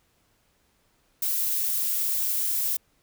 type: noise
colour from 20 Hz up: violet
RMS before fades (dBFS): -26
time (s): 1.22-2.77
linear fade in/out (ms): 5
effects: pink hiss -67 dBFS RMS until 3.02 s